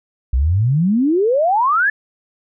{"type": "exponential sweep", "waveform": "sine", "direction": "up", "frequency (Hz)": [58.7, 1763], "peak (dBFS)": -12, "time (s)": [0.33, 1.9], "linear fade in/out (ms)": 5, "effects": []}